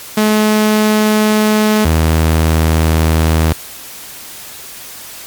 sawtooth tone pair in turn, 214 / 79.97 Hz, A3 / D#2, -48 / +48 cents, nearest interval octave + perfect fourth, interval 1704 cents, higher first, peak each -5 dBFS, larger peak neither, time 0.17-1.85 / 1.85-3.53 s, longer neither, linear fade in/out 5 ms, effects white hiss -31 dBFS RMS until 5.26 s + MP3 96 kbps

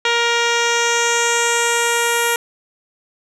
10% pulse tone with low-pass filter sweep, 470 Hz, A#4, 14 cents sharp, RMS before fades -17 dBFS, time 0.05-2.36 s, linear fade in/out 2 ms, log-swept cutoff 4400 to 11000 Hz, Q 2.5, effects none

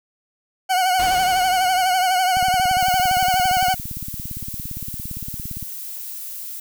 40% pulse tone with vibrato, 740 Hz, F#5, in tune, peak -15 dBFS, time 0.69-3.75 s, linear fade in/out 20 ms, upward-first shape triangle, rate 12 Hz, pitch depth 66 cents each way
pink noise with exponential decay, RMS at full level -29 dBFS, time 0.99-2.88 s, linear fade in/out 5 ms, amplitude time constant 410 ms
click train, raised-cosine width 5 ms, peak -20 dBFS, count 58, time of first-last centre 2.37-5.627 s, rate 17.5 Hz
violet noise, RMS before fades -32 dBFS, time 2.8-6.6 s, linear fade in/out 5 ms
effects none

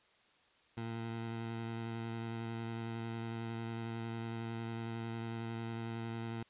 20% pulse tone with vibrato, 114.6 Hz, A#2, 29 cents flat, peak -34 dBFS, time 0.77-6.43 s, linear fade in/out 5 ms, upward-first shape square, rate 11 Hz, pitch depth 12 cents each way, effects white hiss -68 dBFS RMS until 6.49 s + resampled to 8000 Hz

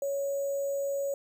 sine tone with sample-and-hold, 557 Hz, C#5, 8 cents sharp, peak -28 dBFS, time 0.02-1.14 s, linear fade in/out 2 ms, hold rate 7350 Hz, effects none

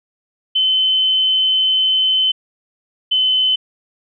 sine tone pair in turn, 3056 / 3042 Hz, G7 / F#7, -45 / +47 cents, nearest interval unison, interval 8 cents, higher first, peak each -12 dBFS, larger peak neither, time 0.55-2.32 / 3.11-3.56 s, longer first, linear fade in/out 10 ms, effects none

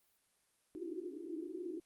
pink band-pass noise, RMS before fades -44 dBFS, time 0.75-1.8 s, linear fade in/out 0 ms, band 300 to 380 Hz, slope 96 dB/octave, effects white hiss -75 dBFS RMS until 1.85 s + Opus 32 kbps

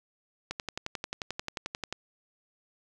click train, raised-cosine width 0.2 ms, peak -16 dBFS, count 17, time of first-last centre 0.51-1.926 s, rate 11.3 Hz, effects none

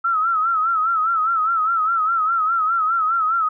sine tone with vibrato, 1313 Hz, E6, 7 cents flat, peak -16 dBFS, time 0.04-3.49 s, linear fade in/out 10 ms, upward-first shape sine, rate 4.9 Hz, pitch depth 87 cents each way, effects none

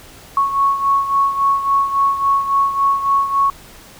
sine beating tone pair, 1105 / 1108.6 Hz, C#6 / C#6, -6 / 0 cents, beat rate 3.6 Hz, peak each -14 / -20 dBFS, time 0.37-3.5 s, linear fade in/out 2 ms, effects pink hiss -41 dBFS RMS until 3.99 s

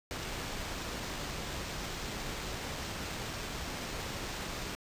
pink noise with sample-and-hold, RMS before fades -39 dBFS, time 0.11-4.75 s, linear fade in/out 0 ms, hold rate 11025 Hz, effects resampled to 32000 Hz

